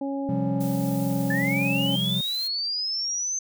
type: harmonic tone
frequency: 275.9 Hz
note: C#4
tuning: 8 cents flat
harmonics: 1 / 2 / 3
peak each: -27 / -33 / -37 dBFS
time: 0.01-1.96 s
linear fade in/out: 5 ms
type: chord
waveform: triangle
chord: C suspended fourth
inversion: none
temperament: just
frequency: 130.81 / 174.42 / 196.22 Hz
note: C3 / F3 / G3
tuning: 0 / -2 / +2 cents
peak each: -27 dBFS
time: 0.29-2.21 s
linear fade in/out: 2 ms
type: noise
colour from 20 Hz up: blue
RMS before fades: -40 dBFS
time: 0.6-2.48 s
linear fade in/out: 10 ms
type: linear sweep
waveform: sine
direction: up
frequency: 1715 to 6272 Hz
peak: -25 dBFS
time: 1.3-3.39 s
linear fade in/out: 5 ms
effects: none